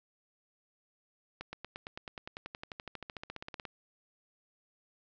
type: accelerating click train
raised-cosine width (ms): 0.3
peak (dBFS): -25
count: 28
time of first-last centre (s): 1.41-3.652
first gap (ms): 120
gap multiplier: 0.97
effects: resampled to 16000 Hz + 9-bit